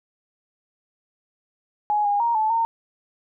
sine tone with pitch steps, 837 / 816 / 936 / 869 / 915 Hz, G#5 / G#5 / A#5 / A5 / A#5, +13 / -31 / +7 / -22 / -32 cents, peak -18 dBFS, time 1.9-2.65 s, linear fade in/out 0 ms, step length 150 ms, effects none

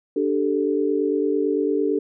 sine chord, D suspended fourth, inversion none, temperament just, 293.7 / 391.6 / 440.5 Hz, D4 / G4 / A4, 0 / -2 / +2 cents, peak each -23 dBFS, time 0.16-1.99 s, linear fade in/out 5 ms, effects none

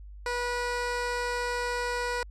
15% pulse tone, 486.8 Hz, B4, 25 cents flat, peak -22 dBFS, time 0.26-2.23 s, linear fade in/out 2 ms, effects added 50 Hz sine -42 dBFS peak until 2.3 s + low-pass 8000 Hz 12 dB/octave

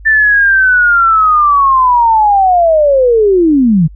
sine linear sweep, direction down, 1782 to 146.83 Hz, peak -5 dBFS, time 0.05-3.88 s, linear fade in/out 20 ms, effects added 50 Hz sine -30 dBFS peak until 3.95 s

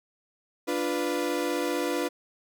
35% pulse chord, B diminished, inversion first, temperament equal, 293.7 / 349.2 / 493.9 Hz, D4 / F4 / B4, 0 / 0 / 0 cents, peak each -29 dBFS, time 0.67-2.09 s, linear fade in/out 20 ms, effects none

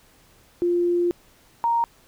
sine tone pair in turn, 349.2 / 932.3 Hz, F4 / A#5, 0 / 0 cents, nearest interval octave + perfect fourth, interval 1700 cents, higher second, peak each -18 dBFS, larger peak neither, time 0.62-1.11 / 1.64-1.84 s, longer first, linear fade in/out 0 ms, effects pink hiss -56 dBFS RMS until 2.07 s

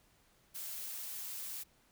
blue noise, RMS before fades -43 dBFS, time 0.54-1.64 s, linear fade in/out 20 ms, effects pink hiss -69 dBFS RMS until 1.91 s

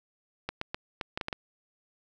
clicks, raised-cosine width 0.3 ms, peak -16 dBFS, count 8, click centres 0.49 / 0.614 / 0.745 / 1.012 / 1.175 / 1.212 / 1.284 / 1.328 s, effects none

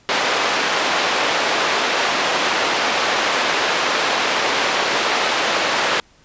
pink band-pass noise, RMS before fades -19 dBFS, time 0.09-6 s, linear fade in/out 0 ms, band 530 to 4200 Hz, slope 12 dB/octave, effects pink hiss -53 dBFS RMS until 6.24 s + resampled to 16000 Hz

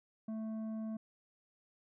sine tone with tanh clipping, 220 Hz, A3, in tune, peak -39 dBFS, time 0.28-0.97 s, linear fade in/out 5 ms, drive 8 dB, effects none

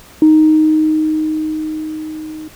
sine tone with level ramp, 311.1 Hz, D#4, in tune, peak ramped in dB -3 to -26 dBFS, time 0.22-2.48 s, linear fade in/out 2 ms, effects tanh soft clip ceiling 0 dBFS + pink hiss -41 dBFS RMS until 2.55 s

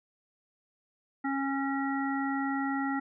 harmonic tone, 274 Hz, C#4, 20 cents flat, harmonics 1 / 3 / 5 / 7, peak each -30 / -35 / -37 / -38 dBFS, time 1.24-3 s, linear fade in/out 10 ms, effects none

